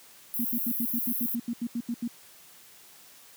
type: high-pass noise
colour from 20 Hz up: white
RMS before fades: -31 dBFS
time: 0.34-1.35 s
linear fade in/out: 0 ms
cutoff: 11000 Hz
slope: 96 dB/octave
type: tone bursts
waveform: sine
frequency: 236.3 Hz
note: A#3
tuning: 24 cents sharp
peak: -27 dBFS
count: 13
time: 0.39-2.078 s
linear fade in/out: 5 ms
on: 56 ms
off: 80 ms
effects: white hiss -53 dBFS RMS until 3.36 s + high-pass 100 Hz 12 dB/octave